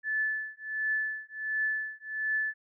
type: tone with tremolo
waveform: sine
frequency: 1740 Hz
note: A6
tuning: 20 cents flat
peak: -25 dBFS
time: 0.03-2.54 s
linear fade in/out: 50 ms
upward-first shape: triangle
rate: 1.4 Hz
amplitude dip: 100%
effects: none